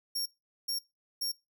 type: tone bursts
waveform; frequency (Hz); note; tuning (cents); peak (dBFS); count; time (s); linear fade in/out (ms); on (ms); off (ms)
sawtooth; 5530; F8; -18; -28; 3; 0.15-1.32; 10; 110; 420
effects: noise-tail reverb RT60 0.2 s tail -19 dB re dry